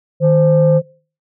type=tone pair together; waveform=sine; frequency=155.56 / 520.7 Hz; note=D#3 / C5; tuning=0 / -8 cents; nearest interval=octave + major sixth; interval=2092 cents; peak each=-10 dBFS; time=0.2-0.82 s; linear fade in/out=50 ms; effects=noise-tail reverb RT60 0.4 s tail -22 dB re dry + tanh soft clip ceiling -3 dBFS